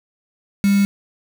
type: tone with quantisation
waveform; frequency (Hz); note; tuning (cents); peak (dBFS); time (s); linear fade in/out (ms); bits
sine; 199.8; G3; +33; -12; 0.64-0.85; 0; 4
effects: none